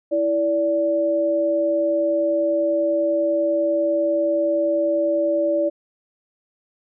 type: tone pair together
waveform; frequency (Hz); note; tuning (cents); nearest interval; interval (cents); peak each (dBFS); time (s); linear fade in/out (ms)
sine; 329.8 / 580; E4 / D5; +1 / -22; minor seventh; 977; -23 / -18; 0.11-5.7; 20
effects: none